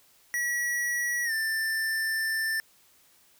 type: tone with pitch glide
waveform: square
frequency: 1928 to 1778.2 Hz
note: B6 to A6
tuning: -42 to +18 cents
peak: -27 dBFS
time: 0.34-2.6 s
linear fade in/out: 0 ms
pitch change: -140 cents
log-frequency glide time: 1.24-1.32 s
effects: white hiss -61 dBFS RMS until 3.39 s